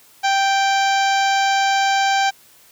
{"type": "harmonic tone", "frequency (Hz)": 784, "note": "G5", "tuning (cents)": 0, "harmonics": [1, 2, 3, 4, 5, 6, 7, 8, 9], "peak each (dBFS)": [-16, -22, -26, -28, -30, -32, -33, -34, -35], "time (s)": [0.23, 2.31], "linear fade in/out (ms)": 20, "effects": ["white hiss -50 dBFS RMS until 2.71 s", "high-pass 60 Hz 12 dB/octave"]}